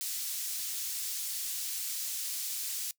pink high-pass noise, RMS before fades -36 dBFS, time 0.01-2.91 s, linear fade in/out 0 ms, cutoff 5500 Hz, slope 12 dB/octave, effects noise-tail reverb RT60 0.1 s tail -21 dB re dry

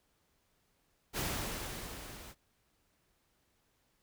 pink noise with level ramp, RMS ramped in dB -34 to -51 dBFS, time 1.13-2.35 s, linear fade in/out 50 ms, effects pink hiss -75 dBFS RMS until 4.02 s

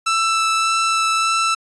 sawtooth tone with vibrato, 1324 Hz, E6, 7 cents sharp, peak -12 dBFS, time 0.06-1.55 s, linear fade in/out 10 ms, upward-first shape sine, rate 1.7 Hz, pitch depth 8 cents each way, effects resampled to 22050 Hz

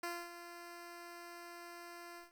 10% pulse tone with ADSR envelope, 345.3 Hz, F4, 20 cents flat, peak -30 dBFS, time 0.03-2.32 s, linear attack 6 ms, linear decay 250 ms, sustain -11 dB, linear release 150 ms, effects 11-bit

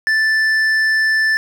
sine tone with hard clipping, 1760 Hz, A6, in tune, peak -14 dBFS, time 0.07-1.37 s, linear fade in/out 0 ms, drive 6 dB, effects none

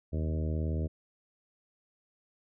harmonic tone with a mistuned harmonic, 78.6 Hz, D#2, 18 cents sharp, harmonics 1 / 2 / 3 / 4 / 5 / 6 / 7 / 8, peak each -30 / -36 / -40 / -42 / -44 / -46 / -47 / -48 dBFS, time 0.12-0.88 s, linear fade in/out 20 ms, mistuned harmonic 1, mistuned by +48 cents, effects none

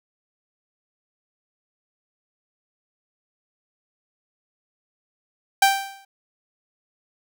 sawtooth tone with exponential decay, 784 Hz, G5, in tune, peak -7 dBFS, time 5.62-6.05 s, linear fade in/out 5 ms, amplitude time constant 92 ms, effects none

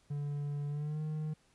triangle tone with pitch glide, 144.7 to 154.19 Hz, D3 to D#3, -25 to -15 cents, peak -32 dBFS, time 0.1-1.34 s, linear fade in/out 10 ms, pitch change +110 cents, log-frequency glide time 0.68-1.01 s, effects pink hiss -69 dBFS RMS until 1.54 s + resampled to 24000 Hz

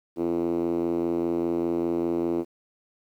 5% pulse tone with band-pass filter, 85 Hz, F2, 46 cents flat, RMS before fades -26 dBFS, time 0.16-2.45 s, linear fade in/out 50 ms, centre 320 Hz, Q 4.2, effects 10-bit

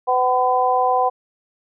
harmonic tone, 252.2 Hz, B3, 36 cents sharp, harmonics 2 / 3 / 4, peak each -21 / -17 / -20 dBFS, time 0.07-1.1 s, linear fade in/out 20 ms, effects none

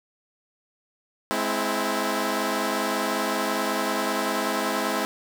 10% pulse chord, Ab augmented, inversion none, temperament equal with one note detuned, 211.3 / 261.6 / 329.6 Hz, Ab3 / C4 / E4, +30 / 0 / 0 cents, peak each -20 dBFS, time 1.31-5.05 s, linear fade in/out 0 ms, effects none

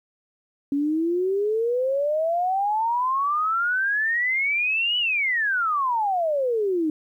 sine exponential two-way sweep, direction up then down, 277.2 to 2978 to 300.6 Hz, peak -20 dBFS, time 0.72-6.9 s, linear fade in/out 2 ms, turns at 4.98 s, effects 10-bit

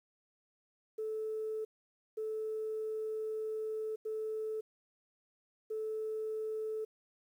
sine tone bursts at uneven times, 436 Hz, A4, 16 cents flat, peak -34 dBFS, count 4, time 0.98-1.65 / 2.17-3.96 / 4.05-4.61 / 5.7-6.85 s, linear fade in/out 10 ms, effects tanh soft clip ceiling -30 dBFS + 11-bit

